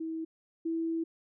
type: tone pair in turn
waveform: sine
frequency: 323 / 328.3 Hz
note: E4 / E4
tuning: -35 / -7 cents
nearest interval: unison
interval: 28 cents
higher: second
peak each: -33 / -29 dBFS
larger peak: second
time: 0-0.25 / 0.65-1.04 s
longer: second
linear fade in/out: 10 ms
effects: none